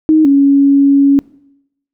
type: tone pair in turn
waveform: sine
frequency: 312.9 / 278.8 Hz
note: D#4 / C#4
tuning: +10 / +10 cents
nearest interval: major second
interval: 200 cents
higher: first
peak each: -5 dBFS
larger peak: neither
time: 0.09-0.25 / 0.25-1.19 s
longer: second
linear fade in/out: 0 ms
effects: noise-tail reverb RT60 0.8 s tail -22 dB re dry